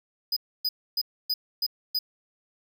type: tone bursts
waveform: square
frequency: 4978 Hz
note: D#8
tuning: in tune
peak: -24 dBFS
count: 6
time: 0.32-1.99 s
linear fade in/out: 5 ms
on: 45 ms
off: 280 ms
effects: none